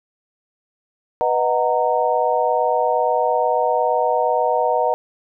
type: chord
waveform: sine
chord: B major seventh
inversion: none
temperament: equal with one note detuned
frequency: 493.9 / 622.3 / 740 / 925.4 Hz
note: B4 / D#5 / F#5 / A#5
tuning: 0 / 0 / 0 / -13 cents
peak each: -21 dBFS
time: 1.21-4.94 s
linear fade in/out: 0 ms
effects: none